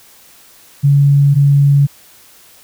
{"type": "tone pair in turn", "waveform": "sine", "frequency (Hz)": [141.5, 141.5], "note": ["C#3", "C#3"], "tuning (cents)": [36, 36], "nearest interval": "unison", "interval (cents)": 0, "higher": "neither", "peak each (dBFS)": -6, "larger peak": "neither", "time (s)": [[0.83, 1.35], [1.35, 1.87]], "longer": "neither", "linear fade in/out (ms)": 20, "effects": ["white hiss -44 dBFS RMS until 2.63 s"]}